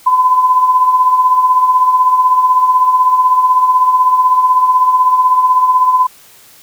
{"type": "tone with tremolo", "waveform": "sine", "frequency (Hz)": 1013, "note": "B5", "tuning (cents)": 44, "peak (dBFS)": -4, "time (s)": [0.06, 6.07], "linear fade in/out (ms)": 10, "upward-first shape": "triangle", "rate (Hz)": 16, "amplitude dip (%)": 60, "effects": ["white hiss -42 dBFS RMS until 6.62 s"]}